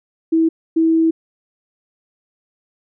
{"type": "tone pair in turn", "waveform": "sine", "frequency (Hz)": [325.1, 325.1], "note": ["E4", "E4"], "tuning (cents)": [-24, -24], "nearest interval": "unison", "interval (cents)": 0, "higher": "neither", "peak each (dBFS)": -11, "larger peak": "neither", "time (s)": [[0.32, 0.49], [0.76, 1.11]], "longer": "second", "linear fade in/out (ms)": 10, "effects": []}